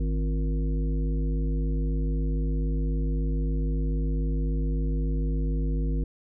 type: harmonic tone with a mistuned harmonic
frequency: 51.91 Hz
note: G#1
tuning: in tune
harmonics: 1 / 3 / 5 / 7 / 9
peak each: -24 / -32 / -35 / -41 / -42 dBFS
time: 0-6.04 s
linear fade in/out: 5 ms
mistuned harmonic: 7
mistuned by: -82 cents
effects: none